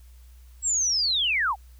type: linear sweep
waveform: sine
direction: down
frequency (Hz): 7790 to 701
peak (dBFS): -21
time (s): 0.62-1.56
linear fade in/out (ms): 50
effects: added 61 Hz sine -46 dBFS peak until 1.79 s + white hiss -62 dBFS RMS until 1.79 s